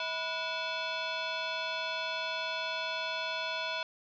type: tone with frequency modulation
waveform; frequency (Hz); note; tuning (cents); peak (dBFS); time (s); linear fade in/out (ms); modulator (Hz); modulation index
sine; 987.8; B5; 0; -32; 0-3.83; 2; 816; 3.8
effects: none